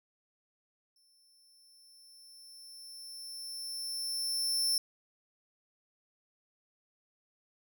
sawtooth tone with exponential growth, 5360 Hz, E8, 28 cents sharp, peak -24 dBFS, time 0.96-4.78 s, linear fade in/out 2 ms, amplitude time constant 830 ms, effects none

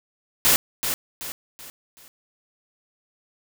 white noise with echo, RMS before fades -17 dBFS, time 0.45-0.56 s, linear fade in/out 0 ms, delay 380 ms, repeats 4, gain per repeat -8 dB, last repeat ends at 2.08 s, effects none

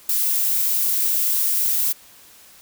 violet noise with ADSR envelope, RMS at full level -17 dBFS, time 0.09-1.93 s, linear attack 4 ms, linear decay 9 ms, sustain -3 dB, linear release 15 ms, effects white hiss -48 dBFS RMS until 2.61 s

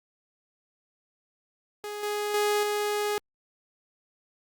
sawtooth tone with level steps, 416 Hz, G#4, 3 cents sharp, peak -30 / -24 / -19 / -22 dBFS, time 1.84-3.18 s, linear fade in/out 0 ms, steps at 2.03 / 2.34 / 2.63 s, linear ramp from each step 2 ms, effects Opus 48 kbps

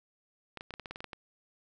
clicks, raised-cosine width 0.3 ms, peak -25 dBFS, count 11, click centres 0.573 / 0.609 / 0.707 / 0.739 / 0.797 / 0.858 / 0.91 / 0.959 / 1.005 / 1.043 / 1.132 s, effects none

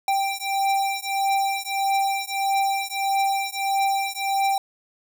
square beating tone pair, 784 / 785.6 Hz, G5 / G5, 0 / +4 cents, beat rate 1.6 Hz, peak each -25 dBFS, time 0.08-4.58 s, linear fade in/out 2 ms, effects none

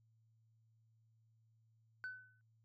sine tone with exponential decay, 1508 Hz, F#6, 32 cents sharp, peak -38 dBFS, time 2.04-2.41 s, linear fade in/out 0 ms, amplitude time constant 79 ms, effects tanh soft clip ceiling -40 dBFS + added 112 Hz sine -70 dBFS peak until 2.64 s

